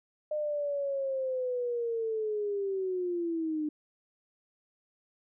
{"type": "linear sweep", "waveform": "sine", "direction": "down", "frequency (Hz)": [609, 299.1], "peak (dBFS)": -29, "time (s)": [0.31, 3.69], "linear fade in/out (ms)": 5, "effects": []}